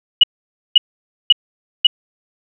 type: tone bursts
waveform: sine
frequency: 2920 Hz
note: F#7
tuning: 24 cents flat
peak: -3 dBFS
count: 4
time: 0.21-1.87 s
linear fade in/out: 5 ms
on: 25 ms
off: 520 ms
effects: none